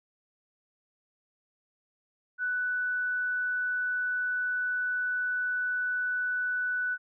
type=tone; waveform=sine; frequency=1488 Hz; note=F#6; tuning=9 cents sharp; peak=-27 dBFS; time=2.38-6.98 s; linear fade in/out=50 ms; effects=none